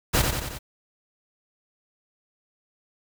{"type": "noise with echo", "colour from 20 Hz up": "pink", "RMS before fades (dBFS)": -20, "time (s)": [0.13, 0.23], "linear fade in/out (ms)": 20, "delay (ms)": 90, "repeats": 4, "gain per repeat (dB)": -4, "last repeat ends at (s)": 0.59, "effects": []}